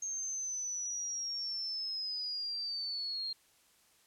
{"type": "linear sweep", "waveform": "sine", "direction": "down", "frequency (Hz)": [6430, 4199], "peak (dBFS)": -35, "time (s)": [0.02, 3.33], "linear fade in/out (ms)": 5, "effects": ["white hiss -67 dBFS RMS until 4.06 s", "low-pass 12000 Hz 12 dB/octave"]}